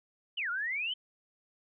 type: exponential two-way sweep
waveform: sine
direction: down then up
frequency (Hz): 3136 to 1369 to 3136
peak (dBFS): -31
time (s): 0.37-0.94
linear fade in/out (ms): 10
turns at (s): 0.5
effects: none